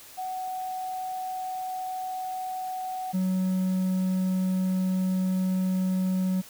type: tone pair in turn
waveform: sine / triangle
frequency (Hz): 745 / 186.25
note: F#5 / F#3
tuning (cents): +12 / +12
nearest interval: 2 octaves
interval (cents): 2400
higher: first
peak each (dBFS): -30 / -21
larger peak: second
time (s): 0.17-3.13 / 3.13-6.42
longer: second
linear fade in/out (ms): 20
effects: white hiss -48 dBFS RMS until 6.49 s